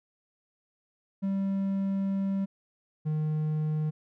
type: tone pair in turn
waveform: triangle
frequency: 195 / 154.01 Hz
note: G3 / D#3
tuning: -9 / -17 cents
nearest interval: major third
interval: 408 cents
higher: first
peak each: -24 dBFS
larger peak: neither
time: 1.22-2.46 / 3.05-3.91 s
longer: first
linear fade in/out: 20 ms
effects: none